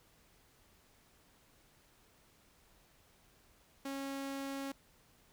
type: tone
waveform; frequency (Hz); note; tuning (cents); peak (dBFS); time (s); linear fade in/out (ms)
sawtooth; 274.1; C#4; -19; -35; 3.85-4.72; 5
effects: pink hiss -67 dBFS RMS until 5.32 s